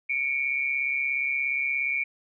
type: tone pair together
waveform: sine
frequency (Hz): 2237 / 2374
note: C#7 / D7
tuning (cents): +15 / +18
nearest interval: minor second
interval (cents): 103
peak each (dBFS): -27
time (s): 0.09-2.04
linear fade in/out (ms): 10
effects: none